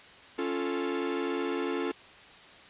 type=chord; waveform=45% pulse; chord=Db augmented; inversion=none; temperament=equal; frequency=277.2 / 349.2 / 440 Hz; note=Db4 / F4 / A4; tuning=0 / 0 / 0 cents; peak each=-34 / -33 / -34 dBFS; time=0.38-1.92 s; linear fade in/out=10 ms; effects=white hiss -51 dBFS RMS until 2.69 s + resampled to 8000 Hz